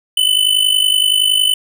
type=tone with amplitude modulation; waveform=square; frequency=3012 Hz; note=F#7; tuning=30 cents sharp; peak=-8 dBFS; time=0.17-1.54 s; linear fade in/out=5 ms; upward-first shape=sine; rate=50.7 Hz; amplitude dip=75%; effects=none